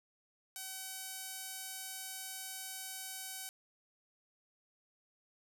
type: tone with band-pass filter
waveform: sawtooth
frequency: 760 Hz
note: F#5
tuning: 46 cents sharp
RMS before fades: -45 dBFS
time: 0.56-3.49 s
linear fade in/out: 0 ms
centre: 11000 Hz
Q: 0.93
effects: none